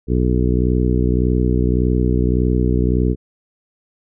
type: harmonic tone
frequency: 61.74 Hz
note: B1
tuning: in tune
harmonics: 1 / 2 / 3 / 4 / 5 / 6 / 7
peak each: -17 / -20 / -22 / -23 / -24 / -25 / -25 dBFS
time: 0.07-3.16 s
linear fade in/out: 50 ms
effects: none